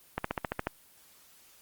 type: slowing click train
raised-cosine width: 0.5 ms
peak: -14 dBFS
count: 8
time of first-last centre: 0.18-0.67 s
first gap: 64 ms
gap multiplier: 1.03
effects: white hiss -59 dBFS RMS until 1.61 s + Opus 24 kbps